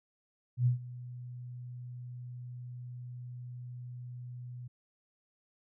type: tone with ADSR envelope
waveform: sine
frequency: 123.3 Hz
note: B2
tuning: 2 cents flat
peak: -22 dBFS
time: 0.57-4.68 s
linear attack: 91 ms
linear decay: 120 ms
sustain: -19 dB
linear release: 10 ms
effects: none